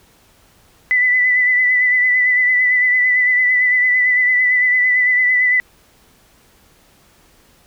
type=tone with vibrato; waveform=sine; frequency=1994 Hz; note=B6; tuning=16 cents sharp; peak=-11 dBFS; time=0.91-5.6 s; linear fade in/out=0 ms; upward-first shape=sine; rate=8.9 Hz; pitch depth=27 cents each way; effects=pink hiss -52 dBFS RMS until 7.66 s